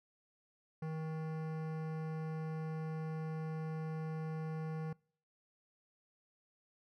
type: tone with hard clipping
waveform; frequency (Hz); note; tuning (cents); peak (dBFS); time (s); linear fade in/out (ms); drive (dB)
sine; 158.3; D#3; +30; -40; 0.82-4.93; 5; 17
effects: noise-tail reverb RT60 0.5 s tail -25 dB re dry